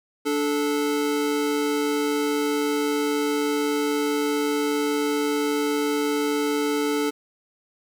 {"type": "tone pair together", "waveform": "square", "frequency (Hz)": [291.9, 436.9], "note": ["D4", "A4"], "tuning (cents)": [-10, -12], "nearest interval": "perfect fifth", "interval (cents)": 698, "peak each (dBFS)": -25, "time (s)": [0.25, 7.11], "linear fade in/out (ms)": 20, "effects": []}